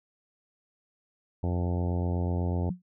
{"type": "harmonic tone", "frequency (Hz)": 88.1, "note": "F2", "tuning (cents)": 16, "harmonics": [1, 2, 3, 4, 5, 6, 7, 8, 9, 10], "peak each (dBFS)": [-27, -33, -37, -39, -41, -43, -44, -45, -46, -47], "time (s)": [1.43, 2.7], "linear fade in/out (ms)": 5}
{"type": "tone with exponential decay", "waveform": "sine", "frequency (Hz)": 180, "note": "F#3", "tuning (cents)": -47, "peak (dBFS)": -25, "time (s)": [2.7, 2.82], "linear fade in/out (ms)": 5, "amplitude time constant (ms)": 24}
{"effects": []}